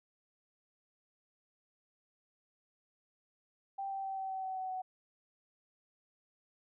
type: tone with pitch steps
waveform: sine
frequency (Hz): 784 / 778.6 / 773.2 / 767.9 / 762.6 / 757.3 / 752.1 / 746.9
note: G5 / G5 / G5 / G5 / G5 / F#5 / F#5 / F#5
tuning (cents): 0 / -12 / -24 / -36 / -48 / +40 / +28 / +16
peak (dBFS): -36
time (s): 3.78-4.82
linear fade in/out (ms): 10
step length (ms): 130
effects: none